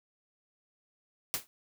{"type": "noise with exponential decay", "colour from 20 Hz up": "white", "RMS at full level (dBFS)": -28, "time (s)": [1.34, 1.47], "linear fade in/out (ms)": 0, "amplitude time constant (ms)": 27, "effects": []}